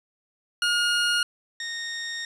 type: tone pair in turn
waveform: 20% pulse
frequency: 1429 / 1852.3 Hz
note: F6 / A#6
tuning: +39 / -12 cents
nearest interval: major third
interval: 449 cents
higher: second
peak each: -16 / -25 dBFS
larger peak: first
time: 0.62-1.23 / 1.6-2.25 s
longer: second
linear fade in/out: 2 ms
effects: resampled to 22050 Hz + 8-bit